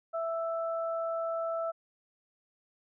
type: tone pair together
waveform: sine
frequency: 661 / 1322 Hz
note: E5 / E6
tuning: +5 / +5 cents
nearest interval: octave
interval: 1200 cents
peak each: -31 / -37 dBFS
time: 0.13-1.72 s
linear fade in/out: 20 ms
effects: none